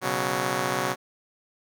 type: chord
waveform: 5% pulse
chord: B suspended second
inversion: none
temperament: just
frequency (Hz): 123.47 / 138.9 / 185.21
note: B2 / C#3 / F#3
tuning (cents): 0 / +4 / +2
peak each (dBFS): -19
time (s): 0.01-0.96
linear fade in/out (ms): 50
effects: none